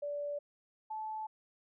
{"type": "tone pair in turn", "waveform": "sine", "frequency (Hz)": [580, 869], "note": ["D5", "A5"], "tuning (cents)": [-22, -22], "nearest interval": "perfect fifth", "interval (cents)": 700, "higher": "second", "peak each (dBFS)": [-35, -37], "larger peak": "first", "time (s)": [[0.02, 0.39], [0.9, 1.27]], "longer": "neither", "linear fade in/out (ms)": 10, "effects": []}